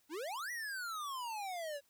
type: exponential two-way sweep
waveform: square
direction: up then down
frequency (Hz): 279.4 to 1975.5 to 552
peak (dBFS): -40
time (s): 0.09-1.81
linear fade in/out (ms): 50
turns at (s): 0.51
effects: white hiss -73 dBFS RMS until 1.89 s